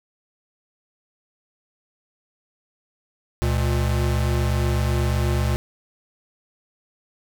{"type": "tone pair together", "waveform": "square", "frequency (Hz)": [70.6, 118.73], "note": ["C#2", "A#2"], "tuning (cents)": [32, 32], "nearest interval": "major sixth", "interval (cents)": 900, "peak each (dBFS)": [-22, -23], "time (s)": [3.42, 5.56], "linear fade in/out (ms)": 0, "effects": []}